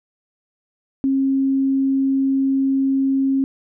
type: tone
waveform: sine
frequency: 270 Hz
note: C#4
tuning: 45 cents flat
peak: -15 dBFS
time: 1.04-3.44 s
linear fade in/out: 0 ms
effects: none

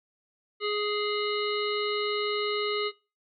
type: harmonic tone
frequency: 417 Hz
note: G#4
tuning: 7 cents sharp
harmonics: 1 / 3 / 5 / 7 / 9 / 10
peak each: -28 / -33 / -35 / -36 / -38 / -38 dBFS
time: 0.6-2.92 s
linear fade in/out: 50 ms
effects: noise-tail reverb RT60 0.3 s tail -21 dB re dry + MP3 96 kbps

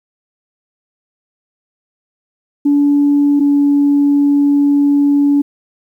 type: tone pair in turn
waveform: sine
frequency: 287.1 / 285.5 Hz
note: D4 / D4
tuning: -39 / -49 cents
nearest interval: unison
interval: 10 cents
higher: first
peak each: -7 dBFS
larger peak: neither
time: 2.65-3.4 / 3.4-5.42 s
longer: second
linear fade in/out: 10 ms
effects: tanh soft clip ceiling -4 dBFS + 8-bit

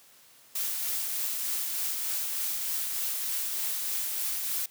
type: noise with tremolo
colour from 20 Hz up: blue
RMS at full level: -30 dBFS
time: 0.55-4.66 s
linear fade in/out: 5 ms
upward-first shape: triangle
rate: 3.3 Hz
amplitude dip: 30%
effects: white hiss -57 dBFS RMS until 4.7 s + high-pass 100 Hz 12 dB/octave

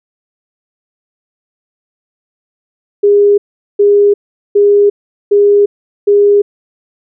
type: tone bursts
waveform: sine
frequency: 407.8 Hz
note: G#4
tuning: 32 cents flat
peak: -4 dBFS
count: 5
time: 3.03-6.42 s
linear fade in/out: 10 ms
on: 350 ms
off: 410 ms
effects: none

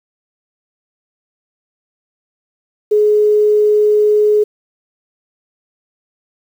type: tone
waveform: sine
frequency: 421.3 Hz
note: G#4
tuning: 25 cents sharp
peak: -8 dBFS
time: 2.91-4.44 s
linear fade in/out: 10 ms
effects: 7-bit

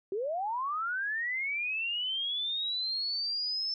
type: linear sweep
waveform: sine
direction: up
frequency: 368.1 to 5310 Hz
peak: -30 dBFS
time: 0.12-3.74 s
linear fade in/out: 2 ms
effects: none

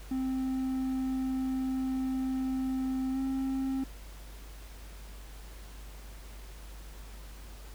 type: tone with pitch glide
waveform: triangle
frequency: 261.6 to 266.3 Hz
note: C4 to C4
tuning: 0 to +31 cents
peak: -27 dBFS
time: 0.11-3.84 s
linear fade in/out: 5 ms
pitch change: +31 cents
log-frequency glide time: 3.11-3.18 s
effects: added 50 Hz sine -44 dBFS peak until 7.74 s + pink hiss -53 dBFS RMS until 7.74 s

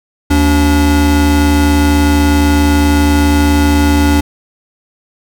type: tone pair together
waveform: square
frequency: 76 / 287.9 Hz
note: D#2 / D4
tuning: -40 / -34 cents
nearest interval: octave + major seventh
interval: 2306 cents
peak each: -11 dBFS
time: 0.3-4.21 s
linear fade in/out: 10 ms
effects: none

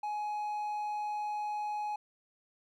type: tone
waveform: triangle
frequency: 839 Hz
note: G#5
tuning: 17 cents sharp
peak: -31 dBFS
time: 0.03-1.96 s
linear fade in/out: 5 ms
effects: none

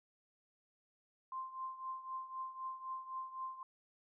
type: tone with tremolo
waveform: sine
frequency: 1046.5 Hz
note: C6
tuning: in tune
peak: -38 dBFS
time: 1.32-3.63 s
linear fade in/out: 2 ms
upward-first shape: triangle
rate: 3.9 Hz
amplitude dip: 80%
effects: none

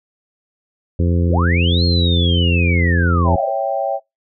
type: harmonic tone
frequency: 86.2 Hz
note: F2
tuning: 22 cents flat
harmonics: 1 / 2 / 3 / 4 / 5 / 6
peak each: -14 / -20 / -24 / -26 / -28 / -30 dBFS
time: 0.99-3.36 s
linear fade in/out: 5 ms
type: linear two-way sweep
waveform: sine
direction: up then down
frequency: 167.3 to 4300 to 447.1 Hz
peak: -19 dBFS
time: 1.28-3.51 s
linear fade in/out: 50 ms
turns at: 1.84 s
type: chord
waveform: sine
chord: C# diminished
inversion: none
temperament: equal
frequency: 554.4 / 659.3 / 784 Hz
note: C#5 / E5 / G5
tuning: 0 / 0 / 0 cents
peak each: -21 dBFS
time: 3.24-4 s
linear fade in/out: 50 ms
effects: noise-tail reverb RT60 0.2 s tail -24 dB re dry

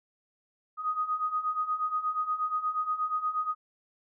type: beating tone pair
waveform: sine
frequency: 1242 / 1250.4 Hz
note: D#6 / D#6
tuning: -3 / +8 cents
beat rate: 8.4 Hz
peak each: -33 / -29 dBFS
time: 0.77-3.55 s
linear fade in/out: 50 ms
effects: none

